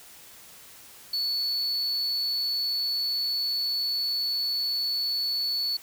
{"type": "tone", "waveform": "triangle", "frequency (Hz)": 4435, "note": "C#8", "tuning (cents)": 0, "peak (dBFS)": -24, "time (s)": [1.13, 5.77], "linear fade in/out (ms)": 5, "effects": ["white hiss -49 dBFS RMS until 5.82 s"]}